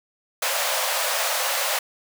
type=high-pass noise; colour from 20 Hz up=pink; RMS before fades=-24 dBFS; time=0.42-1.79 s; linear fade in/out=5 ms; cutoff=510 Hz; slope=96 dB/octave; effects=none